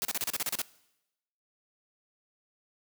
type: noise bursts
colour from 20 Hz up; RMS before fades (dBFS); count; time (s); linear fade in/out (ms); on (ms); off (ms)
white; -31; 10; 0.02-0.617; 0; 30; 33
effects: noise-tail reverb RT60 0.9 s tail -21 dB re dry + high-pass 100 Hz 12 dB/octave